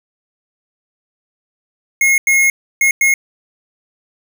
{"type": "tone bursts at uneven times", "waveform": "square", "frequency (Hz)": 2159, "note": "C#7", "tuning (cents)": -46, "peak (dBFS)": -10, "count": 4, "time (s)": [[2.01, 2.18], [2.27, 2.5], [2.81, 2.91], [3.01, 3.14]], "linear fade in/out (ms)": 2, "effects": []}